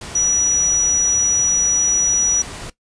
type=tone in noise; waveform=sine; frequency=5850 Hz; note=F#8; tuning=21 cents flat; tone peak=-14 dBFS; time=0.15-2.42 s; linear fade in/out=5 ms; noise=pink; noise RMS=-32 dBFS; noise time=0.01-2.7 s; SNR=+15 dB; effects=noise-tail reverb RT60 0.1 s tail -17 dB re dry + resampled to 22050 Hz